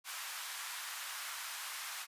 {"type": "high-pass noise", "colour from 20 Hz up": "pink", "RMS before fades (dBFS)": -43, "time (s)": [0.04, 2.07], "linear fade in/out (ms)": 50, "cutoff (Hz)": 1000, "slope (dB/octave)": 24, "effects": ["resampled to 32000 Hz"]}